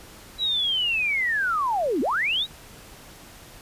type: linear two-way sweep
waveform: sine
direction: down then up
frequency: 3951 to 233.1 to 3951 Hz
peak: -21 dBFS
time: 0.38-2.47 s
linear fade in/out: 50 ms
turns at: 2.01 s
effects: pink hiss -46 dBFS RMS until 3.61 s + resampled to 32000 Hz